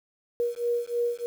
sine beating tone pair, 475.4 / 478.6 Hz, A#4 / A#4, +34 / +46 cents, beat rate 3.2 Hz, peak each -28 dBFS, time 0.4-1.26 s, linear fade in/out 0 ms, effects 8-bit

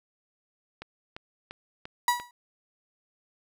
click train, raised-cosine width 0.3 ms, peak -23 dBFS, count 5, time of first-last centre 0.82-2.199 s, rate 2.9 Hz
35% pulse tone with exponential decay, 970 Hz, B5, 31 cents flat, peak -16 dBFS, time 2.08-2.31 s, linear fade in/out 2 ms, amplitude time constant 50 ms
effects none

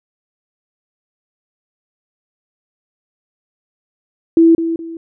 sine tone with echo, 330.1 Hz, E4, 2 cents sharp, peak -5 dBFS, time 4.37-4.55 s, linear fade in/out 2 ms, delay 210 ms, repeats 2, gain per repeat -10 dB, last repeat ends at 4.97 s, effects none

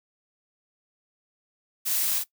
blue noise with echo, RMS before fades -27 dBFS, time 1.85-2.2 s, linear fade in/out 20 ms, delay 42 ms, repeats 1, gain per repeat -3 dB, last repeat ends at 2.242 s, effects noise-tail reverb RT60 0.1 s tail -18 dB re dry

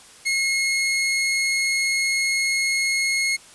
sawtooth tone, 2163 Hz, C#7, 43 cents flat, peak -16 dBFS, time 0.25-3.37 s, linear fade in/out 20 ms, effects white hiss -47 dBFS RMS until 3.54 s + resampled to 24000 Hz

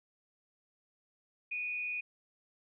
sine tone with frequency modulation, 2464 Hz, D#7, 17 cents flat, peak -34 dBFS, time 1.51-2.01 s, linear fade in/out 10 ms, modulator 149 Hz, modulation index 0.39, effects none

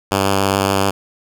5% pulse tone with vibrato, 98 Hz, G2, in tune, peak -3 dBFS, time 0.11-0.91 s, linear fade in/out 10 ms, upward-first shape sine, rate 7 Hz, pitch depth 12 cents each way, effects none

